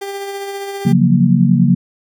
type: tone with tremolo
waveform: 30% pulse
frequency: 397.2 Hz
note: G4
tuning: 23 cents sharp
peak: -19 dBFS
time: 0.01-0.93 s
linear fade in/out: 10 ms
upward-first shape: sine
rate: 15 Hz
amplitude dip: 30%
type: chord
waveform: sine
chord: Gb major seventh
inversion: second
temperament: equal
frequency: 138.59 / 174.61 / 185 / 233.1 Hz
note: Db3 / F3 / Gb3 / Bb3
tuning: 0 / 0 / 0 / 0 cents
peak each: -14 dBFS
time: 0.85-1.75 s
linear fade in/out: 10 ms
effects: none